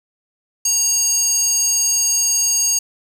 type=tone with high-pass filter; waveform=square; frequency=933 Hz; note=A#5; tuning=1 cent sharp; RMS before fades=-17 dBFS; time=0.65-2.79 s; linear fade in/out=5 ms; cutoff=6000 Hz; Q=9.3; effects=none